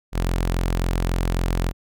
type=tone; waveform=sawtooth; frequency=43.65 Hz; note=F1; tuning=in tune; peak=-16 dBFS; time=0.12-1.73 s; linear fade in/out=50 ms; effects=none